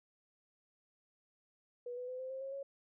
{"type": "tone with pitch steps", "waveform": "sine", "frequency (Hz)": [487.1, 497.3, 507.8, 518.5, 529.3, 540.5, 551.8], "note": ["B4", "B4", "B4", "C5", "C5", "C#5", "C#5"], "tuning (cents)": [-24, 12, 48, -16, 20, -44, -8], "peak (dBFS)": -40, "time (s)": [1.86, 2.63], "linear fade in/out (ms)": 5, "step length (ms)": 110, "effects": []}